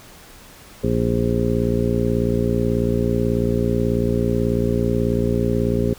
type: harmonic tone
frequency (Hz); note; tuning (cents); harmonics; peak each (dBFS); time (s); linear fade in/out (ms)
58.27; A#1; 0; 1 / 2 / 3 / 4 / 5 / 6 / 7 / 9; -26 / -23 / -25 / -23 / -29 / -29 / -23 / -28; 0.83-5.94; 10
effects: pink hiss -44 dBFS RMS until 5.98 s

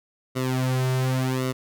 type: tone with flanger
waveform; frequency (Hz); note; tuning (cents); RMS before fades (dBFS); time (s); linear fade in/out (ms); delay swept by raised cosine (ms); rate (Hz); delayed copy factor
sawtooth; 129.3; C3; -20; -24; 0.35-1.53; 20; 1.2 to 3.7; 0.9; -0.9
effects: none

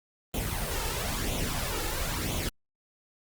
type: noise with flanger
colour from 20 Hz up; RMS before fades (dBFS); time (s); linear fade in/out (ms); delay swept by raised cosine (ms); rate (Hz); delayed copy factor
pink; -31; 0.34-2.49; 2; 0.29 to 2.29; 1; +0.6
effects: Opus 32 kbps

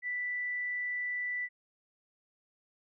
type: tone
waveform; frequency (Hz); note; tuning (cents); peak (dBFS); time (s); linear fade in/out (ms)
sine; 1975.5; B6; 0; -32; 0.02-1.49; 50
effects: none

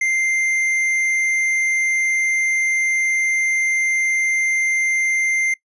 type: tone with tanh clipping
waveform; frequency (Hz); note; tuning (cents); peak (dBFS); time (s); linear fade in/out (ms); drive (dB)
sine; 2093; C7; 0; -18; 0.01-5.54; 5; 9
effects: noise-tail reverb RT60 0.1 s tail -20 dB re dry + resampled to 24000 Hz

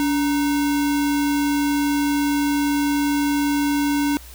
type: tone with sample-and-hold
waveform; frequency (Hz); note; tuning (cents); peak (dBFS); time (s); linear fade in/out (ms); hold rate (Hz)
sine; 287.5; D4; -37; -17; 0-4.17; 0; 1225
effects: added 60 Hz sine -40 dBFS peak until 4.34 s + white hiss -44 dBFS RMS until 4.34 s

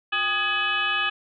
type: tone with frequency modulation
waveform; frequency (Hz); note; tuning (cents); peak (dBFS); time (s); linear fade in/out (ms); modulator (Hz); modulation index
sine; 2114; C7; +17; -21; 0.12-1.1; 10; 438; 2.4
effects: none

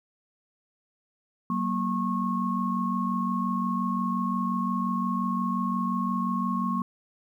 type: tone cluster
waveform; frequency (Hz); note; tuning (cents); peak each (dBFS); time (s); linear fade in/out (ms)
sine; 188.7 / 234.4 / 1091; F#3 / A#3 / C#6; +34 / +10 / -28; -29; 1.5-6.82; 2
effects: 10-bit

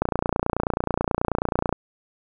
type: click train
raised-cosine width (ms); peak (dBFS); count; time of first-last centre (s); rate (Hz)
1; -7; 51; 0.02-1.726; 29.3
effects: none

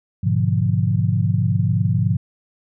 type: chord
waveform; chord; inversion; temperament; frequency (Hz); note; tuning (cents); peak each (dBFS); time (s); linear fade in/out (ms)
sine; G# diminished seventh; none; equal; 103.83 / 123.47 / 146.83 / 174.61; G#2 / B2 / D3 / F3; 0 / 0 / 0 / 0; -19 / -21 / -23 / -22; 0.23-2.17; 10
effects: none

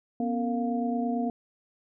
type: tone cluster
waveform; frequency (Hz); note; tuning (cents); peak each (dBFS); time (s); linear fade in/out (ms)
sine; 241.2 / 270.1 / 457.2 / 702; B3 / C#4 / A#4 / F5; -41 / -45 / -34 / +9; -27 / -35 / -36 / -33; 0.2-1.3; 2
effects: none

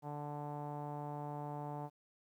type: tone with low-pass filter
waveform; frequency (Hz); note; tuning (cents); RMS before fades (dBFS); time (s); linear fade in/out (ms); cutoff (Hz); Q
sawtooth; 146.83; D3; 0; -43; 0.02-1.9; 50; 840; 4.7
effects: 12-bit

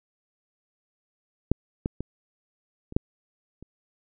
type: clicks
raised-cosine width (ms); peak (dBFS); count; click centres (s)
3; -6 / -13 / -18 / -26 / -7 / -30; 6; 1.516 / 1.859 / 2.006 / 2.924 / 2.965 / 3.626
effects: none

